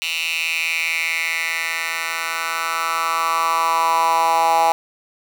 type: tone with high-pass filter sweep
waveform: 10% pulse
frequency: 164.81 Hz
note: E3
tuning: in tune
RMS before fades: -20 dBFS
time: 0.02-4.72 s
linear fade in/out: 0 ms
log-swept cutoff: 2900 to 810 Hz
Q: 4.8
effects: none